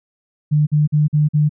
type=tone bursts; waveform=sine; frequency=150 Hz; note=D3; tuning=37 cents sharp; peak=-11 dBFS; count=5; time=0.51-1.494 s; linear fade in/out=20 ms; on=160 ms; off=46 ms; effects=none